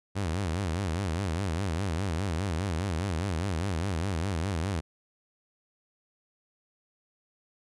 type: tone with vibrato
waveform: sawtooth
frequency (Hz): 89.3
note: F2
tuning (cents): +39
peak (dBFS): -24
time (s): 0.15-4.81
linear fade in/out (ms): 20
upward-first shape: sine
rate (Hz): 4.9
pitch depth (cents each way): 230
effects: resampled to 24000 Hz

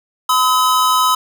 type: tone pair together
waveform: square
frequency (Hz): 1013 / 1276.3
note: B5 / D#6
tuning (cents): +44 / +44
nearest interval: major third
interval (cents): 400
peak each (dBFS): -15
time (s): 0.29-1.15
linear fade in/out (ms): 5
effects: none

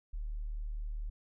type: tone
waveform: sine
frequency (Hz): 37.76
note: D1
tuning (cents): +49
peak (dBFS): -35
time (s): 0.13-1.1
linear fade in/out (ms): 10
effects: none

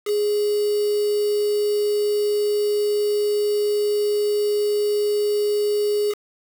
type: tone with quantisation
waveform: sine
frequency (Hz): 415.3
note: G#4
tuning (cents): 0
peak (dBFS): -18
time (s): 0.05-6.15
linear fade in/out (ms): 50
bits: 5
effects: none

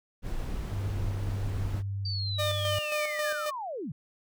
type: noise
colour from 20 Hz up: brown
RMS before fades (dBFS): -34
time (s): 0.22-1.83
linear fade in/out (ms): 50
type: tone with pitch glide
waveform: sine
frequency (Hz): 98 to 98.91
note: G2 to G2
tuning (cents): 0 to +16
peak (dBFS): -30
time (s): 0.71-2.79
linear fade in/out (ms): 5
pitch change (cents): +16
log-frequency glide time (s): 0.96-1.43
type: linear sweep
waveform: sine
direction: down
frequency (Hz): 4670 to 114.8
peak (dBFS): -33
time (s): 2.05-3.92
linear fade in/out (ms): 5
type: tone with tremolo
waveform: sawtooth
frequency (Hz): 602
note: D5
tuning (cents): +43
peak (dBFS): -24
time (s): 2.38-3.51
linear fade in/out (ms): 20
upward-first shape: square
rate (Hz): 3.7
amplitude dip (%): 45
effects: none

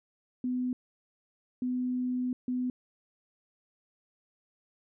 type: tone bursts at uneven times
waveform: sine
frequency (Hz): 250.9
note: B3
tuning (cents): +28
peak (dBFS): -28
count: 3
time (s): 0.44-0.73 / 1.62-2.33 / 2.48-2.7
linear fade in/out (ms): 2
effects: none

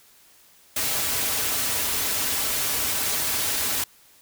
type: noise with comb filter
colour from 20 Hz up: white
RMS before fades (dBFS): -25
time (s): 0.76-3.84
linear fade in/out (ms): 5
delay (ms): 5.6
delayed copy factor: -0.5
effects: white hiss -55 dBFS RMS until 4.21 s

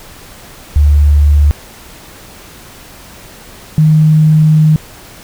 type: tone pair in turn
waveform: sine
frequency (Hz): 73.2 / 155.11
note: D2 / D#3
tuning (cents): -5 / -5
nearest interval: octave + minor second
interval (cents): 1300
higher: second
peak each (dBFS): -4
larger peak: neither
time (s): 0.76-1.51 / 3.78-4.76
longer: second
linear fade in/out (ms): 0
effects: pink hiss -35 dBFS RMS until 5.23 s

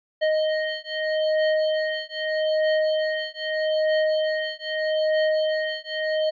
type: beating tone pair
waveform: square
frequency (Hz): 622.3 / 623.1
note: D#5 / D#5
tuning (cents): 0 / +2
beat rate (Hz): 0.8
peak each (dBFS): -25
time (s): 0.21-6.31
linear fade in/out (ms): 20
effects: resampled to 11025 Hz

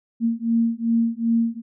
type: beating tone pair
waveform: sine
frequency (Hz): 229 / 231.6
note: A#3 / A#3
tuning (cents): -31 / -11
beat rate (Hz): 2.6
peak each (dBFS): -21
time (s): 0.2-1.62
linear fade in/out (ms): 50
effects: none

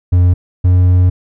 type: tone pair in turn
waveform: triangle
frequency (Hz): 89.1 / 90.4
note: F2 / F#2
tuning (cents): +35 / -40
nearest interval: unison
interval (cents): 25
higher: second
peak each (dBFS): -4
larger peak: neither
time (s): 0.12-0.34 / 0.64-1.1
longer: second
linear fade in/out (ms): 10
effects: none

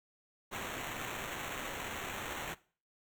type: noise with sample-and-hold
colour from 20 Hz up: blue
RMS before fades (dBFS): -41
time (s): 0.51-2.55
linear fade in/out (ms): 20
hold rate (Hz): 4900
effects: noise-tail reverb RT60 0.4 s tail -19 dB re dry

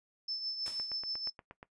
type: tone with tremolo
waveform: sine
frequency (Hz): 5274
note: E8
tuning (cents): 0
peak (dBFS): -33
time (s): 0.28-1.3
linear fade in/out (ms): 5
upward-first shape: triangle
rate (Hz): 6.3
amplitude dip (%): 60
type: noise with exponential decay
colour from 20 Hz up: white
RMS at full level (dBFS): -43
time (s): 0.66-1.01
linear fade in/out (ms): 0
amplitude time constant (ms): 74
type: click train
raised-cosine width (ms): 0.5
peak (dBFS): -32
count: 9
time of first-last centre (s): 0.68-1.629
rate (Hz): 8.43
effects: noise-tail reverb RT60 0.1 s tail -17 dB re dry + resampled to 22050 Hz

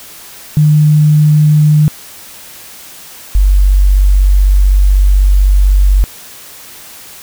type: tone pair in turn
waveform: sine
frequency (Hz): 151.1 / 47.99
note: D3 / G1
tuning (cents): +50 / -36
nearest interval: octave + minor sixth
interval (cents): 1986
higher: first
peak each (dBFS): -4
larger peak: neither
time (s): 0.57-1.88 / 3.35-6.04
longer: second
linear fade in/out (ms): 0
effects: white hiss -33 dBFS RMS until 7.22 s

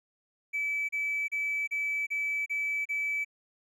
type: tone bursts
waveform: triangle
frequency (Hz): 2303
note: D7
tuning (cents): -34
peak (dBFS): -25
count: 7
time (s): 0.53-3.248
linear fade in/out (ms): 20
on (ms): 360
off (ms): 33
effects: tanh soft clip ceiling -25 dBFS

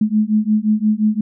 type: beating tone pair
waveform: sine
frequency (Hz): 211.1 / 216.8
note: G#3 / A3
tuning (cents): +29 / -25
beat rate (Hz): 5.7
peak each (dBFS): -16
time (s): 0.01-1.21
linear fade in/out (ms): 5
effects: none

